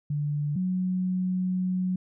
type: tone pair in turn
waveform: sine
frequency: 146.83 / 184.01 Hz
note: D3 / F#3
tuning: 0 / -9 cents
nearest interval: major third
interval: 391 cents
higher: second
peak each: -25 / -24 dBFS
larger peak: second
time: 0.1-0.56 / 0.56-1.96 s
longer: second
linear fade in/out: 5 ms
effects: none